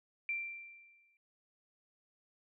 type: tone with exponential decay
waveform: sine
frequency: 2357 Hz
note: D7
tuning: 6 cents sharp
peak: -32 dBFS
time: 0.29-1.17 s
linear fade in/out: 1 ms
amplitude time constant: 190 ms
effects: none